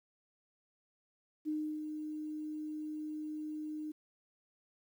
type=tone with ADSR envelope; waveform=sine; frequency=306.3 Hz; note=D#4; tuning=27 cents flat; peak=-32 dBFS; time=1.45-3.92 s; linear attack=32 ms; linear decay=320 ms; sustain=-6 dB; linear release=10 ms; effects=11-bit